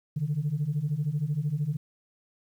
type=beating tone pair; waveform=sine; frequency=140.6 / 153.6 Hz; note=C#3 / D#3; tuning=+25 / -22 cents; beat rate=13 Hz; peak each=-29 / -27 dBFS; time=0.16-1.77 s; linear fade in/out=10 ms; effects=tanh soft clip ceiling -20 dBFS + 10-bit